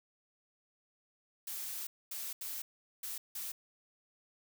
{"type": "noise bursts at uneven times", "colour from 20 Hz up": "blue", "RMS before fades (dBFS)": -41, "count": 5, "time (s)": [[1.47, 1.87], [2.11, 2.33], [2.41, 2.62], [3.03, 3.18], [3.35, 3.52]], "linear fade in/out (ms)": 5, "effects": []}